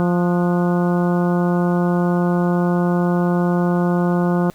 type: harmonic tone with a mistuned harmonic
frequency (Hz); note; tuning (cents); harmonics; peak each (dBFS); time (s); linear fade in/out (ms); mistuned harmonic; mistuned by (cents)
175.6; F3; +10; 1 / 2 / 3 / 4 / 5 / 6 / 7 / 8; -16 / -22 / -26 / -28 / -30 / -32 / -33 / -34; 0-4.5; 0; 8; +68
effects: pink hiss -50 dBFS RMS until 4.54 s